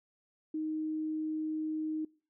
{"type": "tone", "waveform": "sine", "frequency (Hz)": 311.8, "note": "D#4", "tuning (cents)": 4, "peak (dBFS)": -32, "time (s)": [0.54, 2.05], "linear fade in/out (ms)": 5, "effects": ["noise-tail reverb RT60 0.4 s tail -24 dB re dry"]}